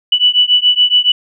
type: beating tone pair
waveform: sine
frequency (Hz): 2960 / 2967.1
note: F#7 / F#7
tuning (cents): 0 / +4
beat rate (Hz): 7.1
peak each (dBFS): -11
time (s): 0.12-1.12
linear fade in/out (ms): 5
effects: none